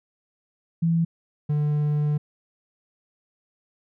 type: tone pair in turn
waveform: sine / triangle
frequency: 166.3 / 148.55 Hz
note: E3 / D3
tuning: +16 / +20 cents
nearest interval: major second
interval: 196 cents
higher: first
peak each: -18 dBFS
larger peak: neither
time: 0.82-1.05 / 1.49-2.18 s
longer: second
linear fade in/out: 10 ms
effects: none